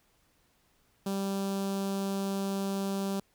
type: tone with notch filter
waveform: sawtooth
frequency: 196 Hz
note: G3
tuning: in tune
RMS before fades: -32 dBFS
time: 1.06-3.2 s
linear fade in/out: 5 ms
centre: 2000 Hz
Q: 1
effects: pink hiss -69 dBFS RMS until 3.34 s